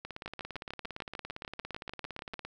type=two click trains; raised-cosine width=0.3 ms; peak=-22 / -24 dBFS; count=15 / 43; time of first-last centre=0.26-2.34 / 0.05-2.45 s; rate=6.73 / 17.5 Hz; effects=none